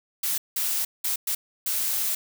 blue noise bursts at uneven times, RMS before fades -26 dBFS, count 5, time 0.23-0.38 / 0.56-0.85 / 1.04-1.16 / 1.27-1.35 / 1.66-2.15 s, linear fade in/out 5 ms, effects none

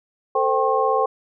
sine tone cluster, 445.3 / 521 / 783 / 1078 Hz, A4 / C5 / G5 / C#6, +21 / -7 / -2 / -49 cents, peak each -22 dBFS, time 0.35-1.06 s, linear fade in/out 5 ms, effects none

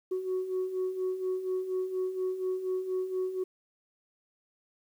sine beating tone pair, 368.6 / 372.8 Hz, F#4 / F#4, -7 / +13 cents, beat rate 4.2 Hz, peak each -35 / -29 dBFS, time 0.11-3.44 s, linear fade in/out 10 ms, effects tanh soft clip ceiling -25 dBFS + 10-bit

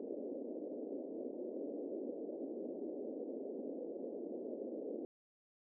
pink band-pass noise, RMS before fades -44 dBFS, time 0-5.05 s, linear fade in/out 0 ms, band 250 to 570 Hz, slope 48 dB/octave, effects none

